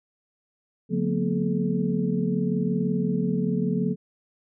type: tone cluster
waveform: sine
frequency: 142.9 / 180.9 / 226.3 / 247.1 / 429 Hz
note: D3 / F#3 / A3 / B3 / A4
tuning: -47 / -39 / +49 / +1 / -44 cents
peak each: -31 / -25 / -28 / -30 / -31 dBFS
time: 0.89-3.96 s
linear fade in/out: 50 ms
effects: none